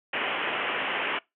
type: low-pass noise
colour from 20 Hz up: white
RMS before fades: -29 dBFS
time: 0.13-1.19 s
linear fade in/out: 5 ms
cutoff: 3100 Hz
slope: 96 dB/octave
effects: noise-tail reverb RT60 0.2 s tail -23 dB re dry + high-pass 300 Hz 12 dB/octave